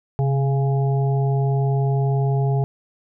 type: harmonic tone with a mistuned harmonic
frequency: 138.3 Hz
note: C#3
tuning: 4 cents flat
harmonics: 1 / 3 / 5 / 6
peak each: -17 / -27 / -31 / -33 dBFS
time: 0.19-2.64 s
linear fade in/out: 0 ms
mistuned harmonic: 1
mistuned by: -51 cents
effects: none